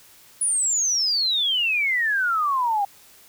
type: exponential sweep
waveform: sine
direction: down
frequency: 10000 to 784 Hz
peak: -19 dBFS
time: 0.41-2.85 s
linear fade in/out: 5 ms
effects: white hiss -51 dBFS RMS until 3.28 s